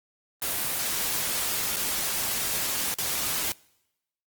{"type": "noise with dropouts", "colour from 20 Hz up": "white", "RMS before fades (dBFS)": -28, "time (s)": [0.42, 3.52], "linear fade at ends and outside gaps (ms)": 1, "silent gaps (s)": [[1.761, 1.766], [2.941, 2.985]], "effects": ["noise-tail reverb RT60 0.9 s tail -25 dB re dry", "Opus 24 kbps"]}